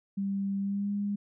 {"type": "tone with pitch glide", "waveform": "sine", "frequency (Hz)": [197.2, 203.1], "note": ["G3", "G#3"], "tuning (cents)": [11, -38], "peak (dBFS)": -28, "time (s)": [0.17, 1.16], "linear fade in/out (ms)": 10, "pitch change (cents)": 51, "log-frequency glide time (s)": [0.6, 0.92], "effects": []}